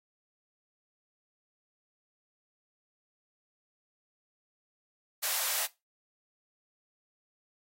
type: high-pass noise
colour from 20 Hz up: white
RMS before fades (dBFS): -31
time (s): 5.22-5.67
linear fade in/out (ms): 20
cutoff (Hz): 530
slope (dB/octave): 48
effects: noise-tail reverb RT60 0.2 s tail -17 dB re dry + AAC 48 kbps